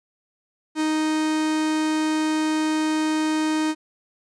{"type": "tone", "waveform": "45% pulse", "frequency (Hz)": 311.1, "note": "D#4", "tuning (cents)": 0, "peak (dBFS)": -20, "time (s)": [0.75, 3.75], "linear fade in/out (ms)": 50, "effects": ["resampled to 22050 Hz", "10-bit"]}